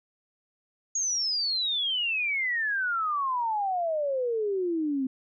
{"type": "exponential sweep", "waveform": "sine", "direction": "down", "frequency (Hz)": [6700, 256.6], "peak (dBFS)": -25, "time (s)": [0.95, 5.07], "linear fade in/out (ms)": 5, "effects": []}